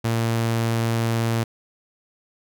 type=tone; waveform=sawtooth; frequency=114.8 Hz; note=A#2; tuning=26 cents flat; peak=-16 dBFS; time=0.04-1.44 s; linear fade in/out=10 ms; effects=none